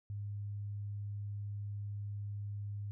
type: tone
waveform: sine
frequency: 102.2 Hz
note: G#2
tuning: 27 cents flat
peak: -38 dBFS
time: 0.1-2.91 s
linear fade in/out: 0 ms
effects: none